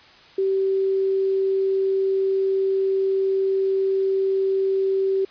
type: tone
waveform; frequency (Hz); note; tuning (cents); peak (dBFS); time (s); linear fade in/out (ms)
sine; 385.9; G4; -27; -18; 0.38-5.25; 5
effects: white hiss -49 dBFS RMS until 5.3 s + resampled to 11025 Hz